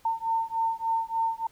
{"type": "beating tone pair", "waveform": "sine", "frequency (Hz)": [904, 907.4], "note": ["A5", "A#5"], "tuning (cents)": [47, -47], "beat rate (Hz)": 3.4, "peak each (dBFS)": -28, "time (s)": [0.05, 1.47], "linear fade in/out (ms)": 5, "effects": ["pink hiss -60 dBFS RMS until 1.51 s"]}